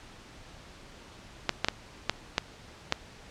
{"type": "clicks", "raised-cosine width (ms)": 0.2, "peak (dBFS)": -6, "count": 6, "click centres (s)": [1.493, 1.646, 1.685, 2.096, 2.381, 2.924], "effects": ["pink hiss -50 dBFS RMS until 3.3 s", "low-pass 6000 Hz 12 dB/octave"]}